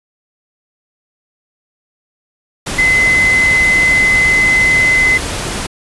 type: tone in noise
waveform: sine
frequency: 2041 Hz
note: C7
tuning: 44 cents flat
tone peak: -8 dBFS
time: 2.78-5.18 s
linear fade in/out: 10 ms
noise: pink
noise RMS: -20 dBFS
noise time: 2.66-5.67 s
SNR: +9 dB
effects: resampled to 24000 Hz